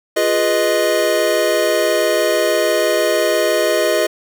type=chord; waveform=square; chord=F half-diminished seventh; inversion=none; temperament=equal; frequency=349.2 / 415.3 / 493.9 / 622.3 Hz; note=F4 / Ab4 / Cb5 / Eb5; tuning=0 / 0 / 0 / 0 cents; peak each=-22 / -21 / -22 / -17 dBFS; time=0.16-4.07 s; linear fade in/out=10 ms; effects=none